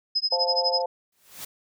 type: tone with tremolo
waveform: sine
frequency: 5070 Hz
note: D#8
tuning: 32 cents sharp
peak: -19 dBFS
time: 0.15-0.82 s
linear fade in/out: 10 ms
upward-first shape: sine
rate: 12 Hz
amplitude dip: 100%
type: chord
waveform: sine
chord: F major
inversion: second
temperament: equal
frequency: 523.3 / 698.5 / 880 Hz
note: C5 / F5 / A5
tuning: 0 / 0 / 0 cents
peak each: -26 / -30 / -30 dBFS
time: 0.32-0.86 s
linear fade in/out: 5 ms
type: noise with exponential growth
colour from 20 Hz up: white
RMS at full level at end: -34 dBFS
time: 1.12-1.45 s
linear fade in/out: 5 ms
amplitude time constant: 71 ms
effects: none